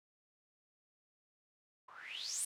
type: noise with low-pass filter sweep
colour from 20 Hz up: blue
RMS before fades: -43 dBFS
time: 1.88-2.45 s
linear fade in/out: 5 ms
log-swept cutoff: 960 to 10000 Hz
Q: 9.4
effects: none